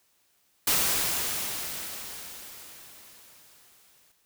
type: noise with exponential decay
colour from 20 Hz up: white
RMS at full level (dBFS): -23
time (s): 0.67-4.12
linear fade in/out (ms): 5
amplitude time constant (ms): 750
effects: white hiss -68 dBFS RMS until 4.25 s